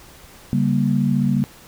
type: chord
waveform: sine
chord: G diminished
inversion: second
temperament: just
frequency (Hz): 141.12 / 196 / 235.2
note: Db3 / G3 / Bb3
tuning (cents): +31 / 0 / +16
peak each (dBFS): -20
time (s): 0.53-1.44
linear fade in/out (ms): 0
effects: pink hiss -45 dBFS RMS until 1.67 s